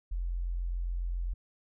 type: tone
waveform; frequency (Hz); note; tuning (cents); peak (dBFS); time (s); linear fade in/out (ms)
sine; 43.65; F1; 0; -30; 0.11-1.34; 10
effects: none